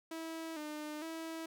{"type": "tone with vibrato", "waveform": "sawtooth", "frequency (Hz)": 313.3, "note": "D#4", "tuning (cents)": 12, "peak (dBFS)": -37, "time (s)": [0.11, 1.46], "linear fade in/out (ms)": 5, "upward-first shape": "square", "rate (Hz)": 1.1, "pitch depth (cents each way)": 64, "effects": []}